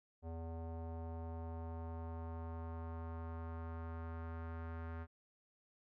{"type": "tone with low-pass filter sweep", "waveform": "square", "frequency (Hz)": 82.3, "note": "E2", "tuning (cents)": -2, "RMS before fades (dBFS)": -45, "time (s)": [0.22, 5.07], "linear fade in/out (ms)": 50, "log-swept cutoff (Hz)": [700, 1500], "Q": 2.1, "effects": []}